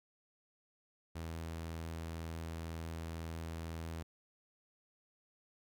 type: tone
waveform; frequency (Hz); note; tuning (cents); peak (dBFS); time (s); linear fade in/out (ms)
sawtooth; 82; E2; -9; -37; 1.15-4.03; 10
effects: none